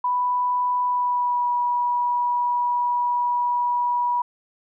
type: tone with pitch glide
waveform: sine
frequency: 989 to 971.4 Hz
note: B5 to B5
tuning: +2 to -29 cents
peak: -19 dBFS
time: 0.04-4.22 s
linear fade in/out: 5 ms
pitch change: -31 cents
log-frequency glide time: 0.85-1.5 s
effects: none